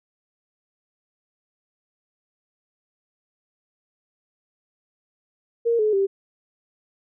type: tone with pitch steps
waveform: sine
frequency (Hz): 466.2 / 427.5 / 392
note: A#4 / A4 / G4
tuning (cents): 0 / -50 / 0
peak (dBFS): -17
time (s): 5.65-6.07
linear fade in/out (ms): 20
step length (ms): 140
effects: none